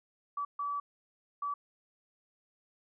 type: tone bursts at uneven times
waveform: sine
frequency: 1149 Hz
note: D6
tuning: 38 cents flat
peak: -32 dBFS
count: 3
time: 0.37-0.45 / 0.59-0.8 / 1.42-1.54 s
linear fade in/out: 5 ms
effects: none